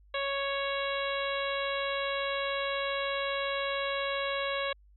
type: harmonic tone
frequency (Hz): 554.4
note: C#5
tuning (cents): 0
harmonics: 1 / 2 / 3 / 4 / 5 / 6 / 7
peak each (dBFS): -33 / -36 / -38 / -39 / -40 / -41 / -41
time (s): 0.14-4.73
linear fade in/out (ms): 5
effects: added 50 Hz sine -56 dBFS peak until 4.96 s